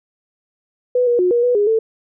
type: tone with pitch steps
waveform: sine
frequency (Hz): 496.3 / 479.9 / 361.6 / 476.7 / 490.8 / 411.6 / 445.3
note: B4 / B4 / F#4 / A#4 / B4 / G#4 / A4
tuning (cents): +8 / -50 / -40 / +39 / -11 / -16 / +21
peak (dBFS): -12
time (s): 0.95-1.79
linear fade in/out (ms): 5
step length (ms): 120
effects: none